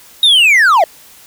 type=linear sweep; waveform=triangle; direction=down; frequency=3779 to 598 Hz; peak=-4 dBFS; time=0.23-0.84 s; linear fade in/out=2 ms; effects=white hiss -41 dBFS RMS until 1.26 s